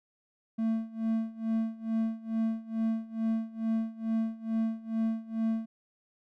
triangle tone with tremolo, 224 Hz, A3, 31 cents sharp, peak -23 dBFS, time 0.58-5.66 s, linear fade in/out 10 ms, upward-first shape sine, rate 2.3 Hz, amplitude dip 90%, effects none

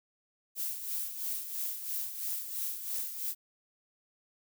violet noise with tremolo, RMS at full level -34 dBFS, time 0.55-3.35 s, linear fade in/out 50 ms, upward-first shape sine, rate 3 Hz, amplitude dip 60%, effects none

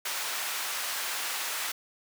pink high-pass noise, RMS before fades -33 dBFS, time 0.05-1.72 s, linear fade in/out 5 ms, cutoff 1100 Hz, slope 12 dB/octave, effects none

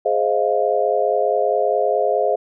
sine chord, F minor seventh, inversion first, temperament just, 419.1 / 523.8 / 628.6 / 698.5 Hz, Ab4 / C5 / Eb5 / F5, +16 / +2 / +18 / 0 cents, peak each -21 dBFS, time 0.05-2.36 s, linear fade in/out 10 ms, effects none

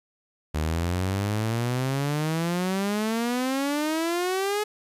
sawtooth exponential sweep, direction up, 75.4 to 425.9 Hz, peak -20 dBFS, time 0.54-4.64 s, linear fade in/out 10 ms, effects resampled to 32000 Hz + 10-bit

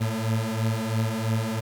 30% pulse beating tone pair, 110 / 113 Hz, A2 / A2, 0 / +47 cents, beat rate 3 Hz, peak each -24 dBFS, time 0-1.61 s, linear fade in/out 20 ms, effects 8-bit

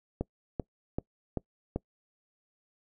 click train, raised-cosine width 2 ms, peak -17 dBFS, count 5, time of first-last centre 0.21-1.76 s, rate 2.58 Hz, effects noise-tail reverb RT60 0.1 s tail -24 dB re dry

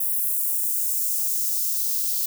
violet noise with high-pass filter sweep, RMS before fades -24 dBFS, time 0-2.26 s, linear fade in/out 5 ms, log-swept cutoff 11000 to 4100 Hz, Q 1.4, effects none

